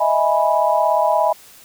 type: chord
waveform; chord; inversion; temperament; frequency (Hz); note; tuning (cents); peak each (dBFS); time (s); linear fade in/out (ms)
sine; E major seventh; third; equal with one note detuned; 622.3 / 659.3 / 830.6 / 983.2; D#5 / E5 / G#5 / B5; 0 / 0 / 0 / -8; -19; 0-1.33; 10
effects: white hiss -45 dBFS RMS until 1.64 s